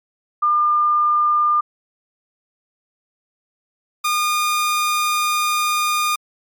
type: tone pair in turn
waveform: sine / sawtooth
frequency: 1203 / 1217 Hz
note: D6 / D#6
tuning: +41 / -39 cents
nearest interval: unison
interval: 20 cents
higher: second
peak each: -13 dBFS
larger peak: neither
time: 0.42-1.61 / 4.04-6.16 s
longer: second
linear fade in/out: 10 ms
effects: MP3 96 kbps